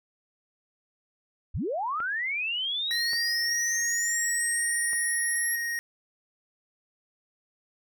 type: linear sweep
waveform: sine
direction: up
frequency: 34.65 to 11350 Hz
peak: -27 dBFS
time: 1.54-5.56 s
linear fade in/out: 10 ms
type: clicks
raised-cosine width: 0.5 ms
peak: -25 / -26 / -28 dBFS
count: 3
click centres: 2.003 / 3.133 / 4.932 s
type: tone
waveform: square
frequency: 1870 Hz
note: A#6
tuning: 5 cents sharp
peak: -29 dBFS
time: 2.91-5.79 s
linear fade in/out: 0 ms
effects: none